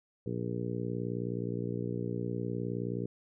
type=harmonic tone; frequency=59.4 Hz; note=A#1; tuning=33 cents sharp; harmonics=2 / 3 / 4 / 5 / 6 / 7 / 8; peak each=-37 / -38 / -42 / -41 / -43 / -40 / -43 dBFS; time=0.26-3.06 s; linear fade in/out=5 ms; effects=none